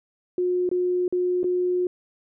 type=tone with dropouts; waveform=sine; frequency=360.1 Hz; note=F#4; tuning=47 cents flat; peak=-20 dBFS; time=0.38-1.87 s; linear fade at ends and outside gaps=2 ms; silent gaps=0.691-0.714 / 1.08-1.125 / 1.432-1.442 s; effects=none